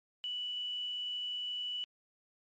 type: tone with quantisation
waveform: sine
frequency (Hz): 2960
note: F#7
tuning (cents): 0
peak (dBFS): -35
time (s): 0.24-1.84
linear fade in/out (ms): 0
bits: 10
effects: MP3 32 kbps